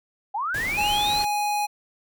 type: linear sweep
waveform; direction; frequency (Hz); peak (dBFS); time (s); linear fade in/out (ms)
sine; up; 762 to 4315; -24; 0.34-1.23; 10
type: noise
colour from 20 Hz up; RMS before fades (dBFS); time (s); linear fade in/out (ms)
pink; -34; 0.54-1.25; 5
type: tone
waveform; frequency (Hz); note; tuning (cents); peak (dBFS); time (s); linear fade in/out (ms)
square; 830.6; G#5; 0; -23; 0.77-1.67; 20
effects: none